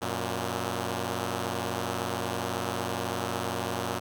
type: tone pair together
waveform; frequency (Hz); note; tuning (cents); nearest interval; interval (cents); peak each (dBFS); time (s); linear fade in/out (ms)
5% pulse; 92.6 / 117.99; F#2 / A#2; +2 / +21; major third; 419; -21; 0.01-4; 20
effects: none